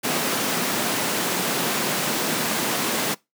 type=high-pass noise; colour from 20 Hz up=pink; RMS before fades=-24 dBFS; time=0.03-3.15 s; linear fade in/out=20 ms; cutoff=170 Hz; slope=24 dB/octave; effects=noise-tail reverb RT60 0.2 s tail -22 dB re dry